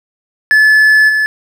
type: tone with level steps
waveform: triangle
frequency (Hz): 1728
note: A6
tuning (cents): -32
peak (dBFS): -3 / -8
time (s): 0.51-1.26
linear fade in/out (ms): 0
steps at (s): 1.08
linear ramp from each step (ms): 20
effects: none